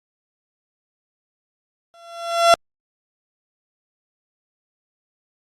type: tone with exponential growth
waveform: 30% pulse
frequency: 680 Hz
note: F5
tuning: 46 cents flat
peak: -5 dBFS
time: 1.94-2.54 s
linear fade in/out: 0 ms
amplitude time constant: 130 ms
effects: low-pass 8000 Hz 12 dB/octave + Opus 32 kbps